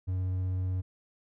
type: tone with vibrato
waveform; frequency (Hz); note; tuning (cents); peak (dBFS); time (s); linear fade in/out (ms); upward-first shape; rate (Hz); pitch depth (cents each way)
triangle; 92.5; F#2; 0; -26; 0.07-0.82; 20; triangle; 16; 9
effects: none